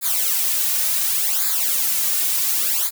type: noise with flanger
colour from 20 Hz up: blue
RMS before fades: -20 dBFS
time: 0.01-2.91 s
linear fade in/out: 50 ms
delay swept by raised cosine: 0.34 to 3.04 ms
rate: 0.69 Hz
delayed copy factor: -0.95
effects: none